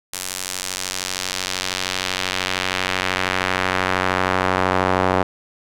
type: tone with band-pass filter sweep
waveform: sawtooth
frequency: 92.9 Hz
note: F#2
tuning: 7 cents sharp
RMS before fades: -22 dBFS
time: 0.13-5.23 s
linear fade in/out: 5 ms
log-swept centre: 9100 to 850 Hz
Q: 0.95
effects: none